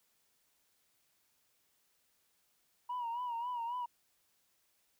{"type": "tone with vibrato", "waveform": "sine", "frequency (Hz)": 958, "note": "A#5", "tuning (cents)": 47, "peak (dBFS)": -34, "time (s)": [2.89, 3.86], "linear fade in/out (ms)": 10, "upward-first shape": "sine", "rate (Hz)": 3.7, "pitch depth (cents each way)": 72, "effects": ["tanh soft clip ceiling -33 dBFS", "white hiss -75 dBFS RMS until 4.99 s"]}